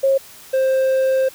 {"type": "tone pair in turn", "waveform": ["sine", "triangle"], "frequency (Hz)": [541, 527.1], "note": ["C#5", "C5"], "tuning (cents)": [-42, 13], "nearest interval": "unison", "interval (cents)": 45, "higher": "first", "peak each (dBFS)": -12, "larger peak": "neither", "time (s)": [[0.03, 0.18], [0.53, 1.29]], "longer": "second", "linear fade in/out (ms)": 10, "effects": ["white hiss -42 dBFS RMS until 1.34 s"]}